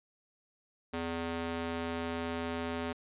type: tone with high-pass filter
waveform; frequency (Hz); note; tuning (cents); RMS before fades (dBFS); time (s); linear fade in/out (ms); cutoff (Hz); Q
square; 83.6; E2; +25; -36; 0.93-2.93; 10; 240; 0.79
effects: resampled to 8000 Hz